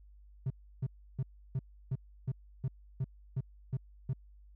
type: tone bursts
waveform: triangle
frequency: 131.1 Hz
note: C3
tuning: 4 cents sharp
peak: -27 dBFS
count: 11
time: 0.46-4.133 s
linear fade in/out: 5 ms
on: 43 ms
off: 320 ms
effects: tanh soft clip ceiling -24 dBFS + added 50 Hz sine -54 dBFS peak until 4.55 s